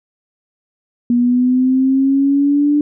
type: linear sweep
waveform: sine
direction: up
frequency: 239.2 to 295.5 Hz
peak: -10 dBFS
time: 1.1-2.81 s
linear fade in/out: 2 ms
effects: none